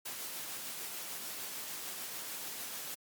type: noise with tremolo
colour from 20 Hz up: white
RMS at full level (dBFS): -41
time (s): 0.05-2.95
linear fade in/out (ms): 10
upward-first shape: triangle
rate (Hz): 6.7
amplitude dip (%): 25
effects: high-pass 150 Hz 12 dB/octave + Opus 48 kbps